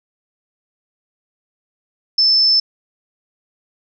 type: tone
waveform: sine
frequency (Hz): 5274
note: E8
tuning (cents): 0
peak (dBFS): -10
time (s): 2.18-2.6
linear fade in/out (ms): 5
effects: none